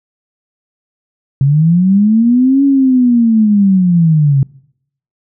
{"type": "linear two-way sweep", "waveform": "sine", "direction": "up then down", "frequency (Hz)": [132.9, 280.3, 132.9], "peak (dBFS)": -6, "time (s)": [1.41, 4.43], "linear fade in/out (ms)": 2, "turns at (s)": 2.64, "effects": ["noise-tail reverb RT60 0.7 s tail -23 dB re dry"]}